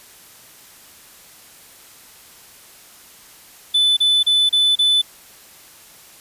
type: tone bursts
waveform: triangle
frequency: 3500 Hz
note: A7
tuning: 10 cents flat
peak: -11 dBFS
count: 5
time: 3.74-5.018 s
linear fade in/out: 10 ms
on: 230 ms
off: 32 ms
effects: white hiss -45 dBFS RMS until 6.2 s + resampled to 32000 Hz